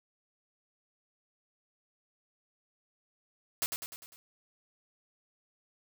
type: noise with echo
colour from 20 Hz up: white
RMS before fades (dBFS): -31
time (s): 3.62-3.66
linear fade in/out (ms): 0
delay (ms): 100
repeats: 5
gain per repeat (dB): -5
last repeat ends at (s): 4.16
effects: none